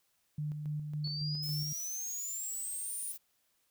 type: tone with tremolo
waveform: sine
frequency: 150 Hz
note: D3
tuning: 37 cents sharp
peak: -33 dBFS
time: 0.38-1.73 s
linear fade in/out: 5 ms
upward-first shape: square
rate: 3.6 Hz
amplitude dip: 40%
type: exponential sweep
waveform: sine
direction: up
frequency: 4400 to 9740 Hz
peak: -37 dBFS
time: 1.04-3.12 s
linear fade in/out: 5 ms
type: noise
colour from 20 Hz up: violet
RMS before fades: -45 dBFS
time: 1.42-3.18 s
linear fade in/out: 20 ms
effects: white hiss -75 dBFS RMS until 3.7 s